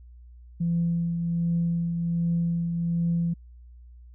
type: tone with tremolo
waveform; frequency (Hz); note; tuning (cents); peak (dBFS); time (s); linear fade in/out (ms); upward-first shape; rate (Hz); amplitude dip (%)
sine; 169.5; E3; +49; -20; 0.6-3.34; 10; triangle; 1.3; 45
effects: tanh soft clip ceiling -17 dBFS + added 60 Hz sine -45 dBFS peak until 4.14 s